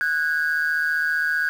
sine tone pair together, 1480 / 1635.2 Hz, F#6 / G#6, 0 / -27 cents, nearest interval major second, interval 173 cents, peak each -21 dBFS, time 0.01-1.49 s, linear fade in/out 0 ms, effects tanh soft clip ceiling -15 dBFS + 7-bit

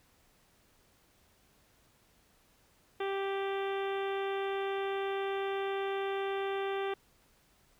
harmonic tone, 392 Hz, G4, in tune, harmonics 1 / 2 / 3 / 4 / 5 / 6 / 7 / 8 / 9, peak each -33 / -39 / -43 / -45 / -47 / -49 / -50 / -51 / -52 dBFS, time 3-6.94 s, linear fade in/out 5 ms, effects pink hiss -67 dBFS RMS until 7.79 s

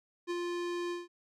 square tone with ADSR envelope, 349.2 Hz, F4, in tune, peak -32 dBFS, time 0.27-1.08 s, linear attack 34 ms, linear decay 34 ms, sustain -2 dB, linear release 170 ms, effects low-pass 6000 Hz 12 dB/octave

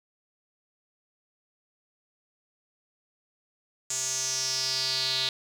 square tone with band-pass filter sweep, 130.81 Hz, C3, in tune, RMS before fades -29 dBFS, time 3.9-5.29 s, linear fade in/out 2 ms, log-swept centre 7100 to 3900 Hz, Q 5.6, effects 8-bit

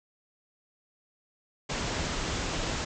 pink low-pass noise, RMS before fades -32 dBFS, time 1.69-2.85 s, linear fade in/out 10 ms, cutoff 7700 Hz, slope 96 dB/octave, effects none

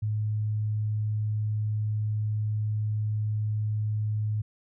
sine tone, 106.8 Hz, G#2, 49 cents sharp, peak -25 dBFS, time 0.02-4.42 s, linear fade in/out 10 ms, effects none

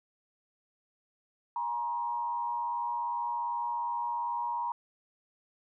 sine tone with frequency modulation, 951 Hz, A#5, 34 cents sharp, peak -30 dBFS, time 1.56-4.72 s, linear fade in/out 2 ms, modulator 99.4 Hz, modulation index 0.66, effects none

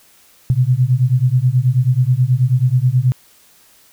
sine beating tone pair, 122.2 / 131.5 Hz, B2 / C3, -18 / +9 cents, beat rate 9.3 Hz, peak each -14 dBFS, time 0.5-3.12 s, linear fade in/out 0 ms, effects white hiss -50 dBFS RMS until 3.92 s

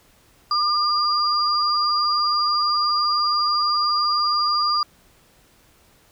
sine tone pair together, 1200 / 4793 Hz, D6 / D8, +37 / +34 cents, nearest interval 2 octaves, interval 2397 cents, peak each -19 / -22 dBFS, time 0.51-4.83 s, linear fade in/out 2 ms, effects pink hiss -56 dBFS RMS until 6.11 s

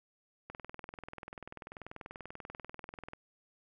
click train, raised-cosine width 0.5 ms, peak -29 dBFS, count 55, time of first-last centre 0.5-3.134 s, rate 20.5 Hz, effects none

